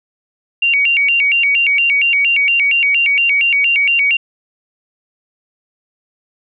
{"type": "tone with vibrato", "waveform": "sine", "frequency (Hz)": 2500, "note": "D#7", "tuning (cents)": 8, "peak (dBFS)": -10, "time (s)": [0.62, 4.17], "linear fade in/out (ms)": 5, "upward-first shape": "square", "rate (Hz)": 4.3, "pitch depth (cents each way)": 180, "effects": []}